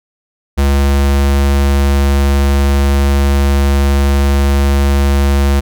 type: tone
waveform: square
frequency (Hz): 69.7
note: C#2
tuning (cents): +10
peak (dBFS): -9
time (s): 0.57-5.61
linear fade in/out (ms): 20
effects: none